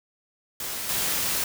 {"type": "noise with level steps", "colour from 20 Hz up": "white", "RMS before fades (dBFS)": [-32, -26], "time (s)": [0.6, 1.44], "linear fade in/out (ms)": 2, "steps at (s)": 0.89, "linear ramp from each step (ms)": 2, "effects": []}